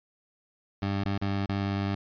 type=tone with dropouts; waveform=20% pulse; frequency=99 Hz; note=G2; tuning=18 cents sharp; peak=-22 dBFS; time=0.82-1.95 s; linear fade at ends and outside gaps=5 ms; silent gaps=1.038-1.055 / 1.179-1.214 / 1.46-1.49 s; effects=resampled to 11025 Hz